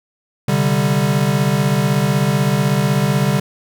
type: chord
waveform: square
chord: C suspended second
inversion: none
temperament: equal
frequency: 130.81 / 146.83 / 196 Hz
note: C3 / D3 / G3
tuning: 0 / 0 / 0 cents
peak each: -20 / -18 / -19 dBFS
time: 0.48-3.4 s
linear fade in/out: 5 ms
effects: none